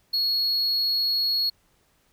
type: tone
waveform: triangle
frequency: 4331 Hz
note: C#8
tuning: 41 cents flat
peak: -20 dBFS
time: 0.13-1.5 s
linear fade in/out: 10 ms
effects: pink hiss -65 dBFS RMS until 2.12 s